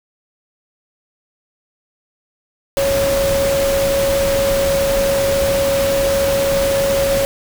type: tone in noise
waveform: sine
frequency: 552 Hz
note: C#5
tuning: 7 cents flat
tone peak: -14 dBFS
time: 2.77-7.25 s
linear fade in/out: 0 ms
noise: pink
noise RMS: -22 dBFS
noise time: 2.77-7.25 s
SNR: +5 dB
effects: none